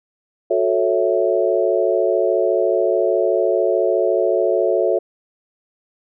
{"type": "chord", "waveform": "sine", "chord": "F# minor seventh", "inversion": "none", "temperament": "equal with one note detuned", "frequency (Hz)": [366.2, 440, 554.4, 659.3], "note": ["F#4", "A4", "C#5", "E5"], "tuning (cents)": [-18, 0, 0, 0], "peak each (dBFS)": -20, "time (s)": [0.5, 4.99], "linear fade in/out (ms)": 10, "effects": []}